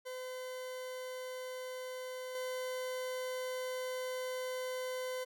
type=tone with level steps; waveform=40% pulse; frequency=510 Hz; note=C5; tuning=44 cents flat; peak=-40 / -36 dBFS; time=0.05-5.25 s; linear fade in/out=20 ms; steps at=2.35 s; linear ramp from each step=2 ms; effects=none